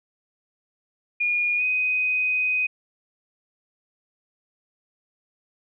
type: tone with pitch glide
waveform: sine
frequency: 2434 to 2504 Hz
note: D#7 to D#7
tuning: -39 to +10 cents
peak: -20 dBFS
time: 1.2-2.67 s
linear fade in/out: 10 ms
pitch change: +49 cents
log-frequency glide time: 1.57-1.63 s
effects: none